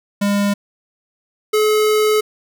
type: tone pair in turn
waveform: square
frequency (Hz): 202.4 / 427.8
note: G#3 / A4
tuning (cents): -44 / -49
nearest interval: octave + minor second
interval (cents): 1295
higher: second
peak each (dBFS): -15 / -13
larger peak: second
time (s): 0.21-0.54 / 1.53-2.21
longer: second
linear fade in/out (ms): 10
effects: none